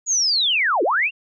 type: linear two-way sweep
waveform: sine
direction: down then up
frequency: 6880 to 311.1 to 2844 Hz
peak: -16 dBFS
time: 0.06-1.11 s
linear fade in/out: 50 ms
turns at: 0.83 s
effects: none